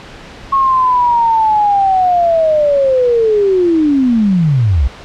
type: linear sweep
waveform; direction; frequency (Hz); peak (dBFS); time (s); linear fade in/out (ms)
sine; down; 1097 to 56.6; -8; 0.52-4.88; 10
effects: pink hiss -33 dBFS RMS until 5.04 s + low-pass 4000 Hz 12 dB/octave